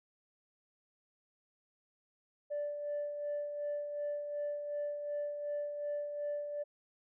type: tone with tremolo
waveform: sine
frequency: 585 Hz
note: D5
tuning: 7 cents flat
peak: -32 dBFS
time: 2.5-6.64 s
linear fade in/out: 20 ms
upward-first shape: sine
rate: 2.7 Hz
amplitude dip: 50%
effects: tanh soft clip ceiling -31 dBFS